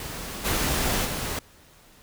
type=noise with level steps; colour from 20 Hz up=pink; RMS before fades=-35 / -25 / -30 dBFS; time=0-1.39 s; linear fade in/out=2 ms; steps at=0.44 / 1.04 s; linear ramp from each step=20 ms; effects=pink hiss -54 dBFS RMS until 2.02 s